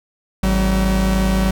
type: tone pair together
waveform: 45% pulse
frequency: 53.32 / 190 Hz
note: G#1 / F#3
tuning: +46 / +46 cents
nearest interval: octave + minor seventh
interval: 2200 cents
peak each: -17 dBFS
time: 0.43-1.51 s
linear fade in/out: 5 ms
effects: none